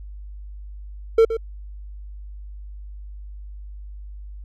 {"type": "tone with echo", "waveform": "triangle", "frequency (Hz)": 451.5, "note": "A4", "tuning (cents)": 45, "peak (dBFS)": -8, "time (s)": [1.18, 1.25], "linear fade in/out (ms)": 5, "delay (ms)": 120, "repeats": 1, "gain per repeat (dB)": -11, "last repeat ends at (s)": 1.37, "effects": ["added 50 Hz sine -34 dBFS peak until 4.44 s"]}